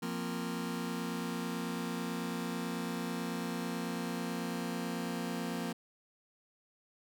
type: chord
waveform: sawtooth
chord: F suspended fourth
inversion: none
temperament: just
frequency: 174.61 / 232.8 / 261.9 Hz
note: F3 / Bb3 / C4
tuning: 0 / -2 / +2 cents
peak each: -35 / -34 / -37 dBFS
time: 0.02-5.73 s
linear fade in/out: 10 ms
effects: none